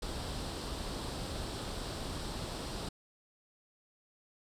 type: noise with comb filter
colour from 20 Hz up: pink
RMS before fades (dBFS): -39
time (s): 0.02-2.89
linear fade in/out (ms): 5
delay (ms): 0.23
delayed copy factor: +0.5
effects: low-pass 8000 Hz 12 dB/octave